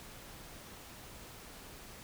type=silence; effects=pink hiss -51 dBFS RMS until 2.03 s